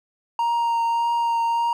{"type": "tone with vibrato", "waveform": "triangle", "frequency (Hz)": 932.3, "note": "A#5", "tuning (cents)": 0, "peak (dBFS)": -17, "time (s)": [0.39, 1.73], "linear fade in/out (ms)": 2, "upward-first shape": "triangle", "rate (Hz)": 1.7, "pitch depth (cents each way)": 15, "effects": []}